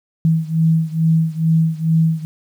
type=beating tone pair; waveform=sine; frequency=160.9 / 163.2 Hz; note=E3 / E3; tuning=-42 / -17 cents; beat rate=2.3 Hz; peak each=-15 / -17 dBFS; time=0.25-2.25 s; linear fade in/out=0 ms; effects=8-bit